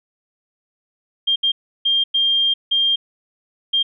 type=tone bursts at uneven times; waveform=sine; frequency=3200 Hz; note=G7; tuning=35 cents sharp; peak=-14 dBFS; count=6; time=1.27-1.36 / 1.43-1.52 / 1.85-2.04 / 2.14-2.54 / 2.71-2.96 / 3.73-3.83 s; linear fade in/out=10 ms; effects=none